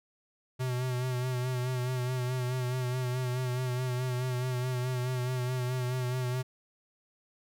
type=tone with vibrato; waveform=square; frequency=126.2 Hz; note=B2; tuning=38 cents sharp; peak=-30 dBFS; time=0.59-6.43 s; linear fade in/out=20 ms; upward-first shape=sine; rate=4.7 Hz; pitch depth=38 cents each way; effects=none